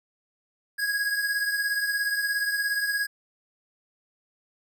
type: beating tone pair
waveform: square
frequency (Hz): 1651 / 1668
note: G#6 / G#6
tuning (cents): -11 / +7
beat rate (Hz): 17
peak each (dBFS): -26 / -33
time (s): 0.78-3.07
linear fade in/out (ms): 20
effects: none